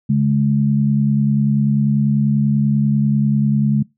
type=tone pair together; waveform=sine; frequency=140.89 / 211.1 Hz; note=C#3 / G#3; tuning=+28 / +29 cents; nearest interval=perfect fifth; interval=701 cents; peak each=-15 / -15 dBFS; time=0.09-3.83 s; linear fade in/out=10 ms; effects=noise-tail reverb RT60 0.2 s tail -23 dB re dry